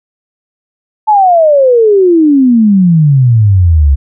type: exponential sweep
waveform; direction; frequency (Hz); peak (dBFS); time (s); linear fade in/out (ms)
sine; down; 880 to 66.6; -3; 1.07-3.96; 20
effects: none